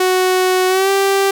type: tone with pitch glide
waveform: sawtooth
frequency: 370 to 392 Hz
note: F#4 to G4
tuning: 0 to 0 cents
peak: -8 dBFS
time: 0-1.31 s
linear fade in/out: 5 ms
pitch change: +100 cents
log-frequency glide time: 0.68-0.9 s
effects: none